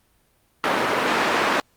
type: band-pass noise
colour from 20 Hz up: white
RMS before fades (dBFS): -21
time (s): 0.64-1.6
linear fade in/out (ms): 0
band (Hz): 240 to 1600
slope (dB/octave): 12
effects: pink hiss -63 dBFS RMS until 1.76 s + Opus 32 kbps